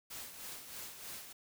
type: noise with tremolo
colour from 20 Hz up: white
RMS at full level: -45 dBFS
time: 0.1-1.33 s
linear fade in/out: 10 ms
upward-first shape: sine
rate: 3.2 Hz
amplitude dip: 55%
effects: none